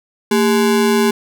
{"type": "ring-modulated tone", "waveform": "square", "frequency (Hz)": 314.5, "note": "D#4", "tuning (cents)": 19, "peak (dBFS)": -9, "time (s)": [0.31, 1.11], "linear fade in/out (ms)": 5, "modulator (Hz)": 88, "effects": []}